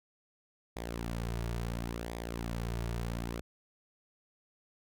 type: tone with flanger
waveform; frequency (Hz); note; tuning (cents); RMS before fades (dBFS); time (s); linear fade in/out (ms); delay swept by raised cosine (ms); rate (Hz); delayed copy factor
sawtooth; 57.9; A#1; -11; -37; 0.76-3.41; 5; 0.69 to 3.89; 0.72; -0.6
effects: none